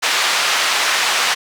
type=band-pass noise; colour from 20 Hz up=pink; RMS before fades=-17 dBFS; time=0.02-1.35 s; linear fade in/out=20 ms; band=1100 to 5800 Hz; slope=12 dB/octave; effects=none